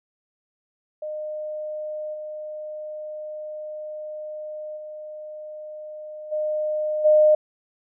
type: tone with level steps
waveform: sine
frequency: 611 Hz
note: D#5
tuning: 32 cents flat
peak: -28 / -31 / -34 / -22 / -12 dBFS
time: 1.02-7.35 s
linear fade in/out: 5 ms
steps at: 2.13 / 4.76 / 6.31 / 7.04 s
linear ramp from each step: 20 ms
effects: none